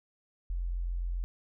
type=tone; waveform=sine; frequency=43.65 Hz; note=F1; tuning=in tune; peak=-30 dBFS; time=0.5-1.24 s; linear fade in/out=0 ms; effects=none